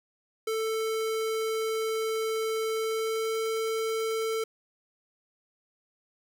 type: tone with pitch glide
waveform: square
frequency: 442.6 to 445.4 Hz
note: A4 to A4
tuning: +10 to +21 cents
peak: -28 dBFS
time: 0.47-4.44 s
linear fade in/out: 5 ms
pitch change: +11 cents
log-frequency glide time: 2.71-3.4 s
effects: none